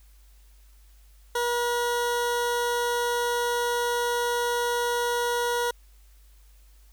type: tone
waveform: 20% pulse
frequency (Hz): 480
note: B4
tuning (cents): -49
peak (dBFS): -19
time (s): 1.35-5.71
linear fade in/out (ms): 5
effects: added 50 Hz sine -51 dBFS peak until 6.92 s + white hiss -63 dBFS RMS until 6.92 s